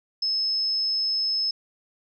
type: tone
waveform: sine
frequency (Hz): 5200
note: E8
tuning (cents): -24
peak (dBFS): -22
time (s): 0.22-1.51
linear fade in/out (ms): 5
effects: none